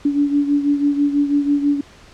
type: beating tone pair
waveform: sine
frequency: 286.1 / 292.2 Hz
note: D4 / D4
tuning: -45 / -9 cents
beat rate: 6.1 Hz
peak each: -15 / -21 dBFS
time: 0.05-1.81 s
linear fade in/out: 5 ms
effects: pink hiss -45 dBFS RMS until 2.13 s + low-pass 6000 Hz 12 dB/octave